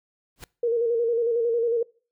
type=noise with exponential growth; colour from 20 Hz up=pink; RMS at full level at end=-35 dBFS; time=0.36-0.44 s; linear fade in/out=1 ms; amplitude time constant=17 ms
type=tone with vibrato; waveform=sine; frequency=466.2 Hz; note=A#4; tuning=in tune; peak=-20 dBFS; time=0.63-1.83 s; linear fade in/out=5 ms; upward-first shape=square; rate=11 Hz; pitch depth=40 cents each way
effects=noise-tail reverb RT60 0.4 s tail -24 dB re dry